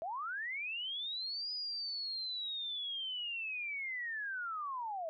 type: linear two-way sweep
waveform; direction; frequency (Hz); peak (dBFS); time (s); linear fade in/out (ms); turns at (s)
sine; up then down; 622.3 to 4978 to 622.3; -37; 0.02-5.09; 0; 1.52
effects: none